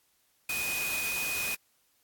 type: tone in noise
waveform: sine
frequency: 2489 Hz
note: D#7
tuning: in tune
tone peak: -31 dBFS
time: 0.49-1.55 s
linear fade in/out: 5 ms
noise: white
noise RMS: -35 dBFS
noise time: 0.49-1.55 s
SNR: +1 dB
effects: white hiss -70 dBFS RMS until 2.03 s + AAC 64 kbps